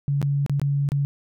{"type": "tone with dropouts", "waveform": "sine", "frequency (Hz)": 141.4, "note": "C#3", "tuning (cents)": 35, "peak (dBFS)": -19, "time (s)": [0.08, 1.05], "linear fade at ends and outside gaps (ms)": 0, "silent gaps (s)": [[0.216, 0.227], [0.463, 0.496], [0.597, 0.616], [0.889, 0.919]], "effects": []}